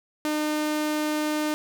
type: tone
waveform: sawtooth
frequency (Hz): 303.6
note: D#4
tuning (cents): -42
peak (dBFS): -20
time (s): 0.25-1.54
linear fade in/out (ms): 0
effects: none